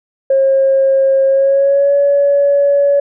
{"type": "tone with pitch glide", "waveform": "sine", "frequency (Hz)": [539, 566.1], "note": ["C#5", "C#5"], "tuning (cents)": [-49, 36], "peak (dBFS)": -7, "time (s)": [0.3, 3], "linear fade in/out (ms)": 5, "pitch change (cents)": 85, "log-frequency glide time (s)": [1.27, 1.95], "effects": ["tanh soft clip ceiling -3 dBFS"]}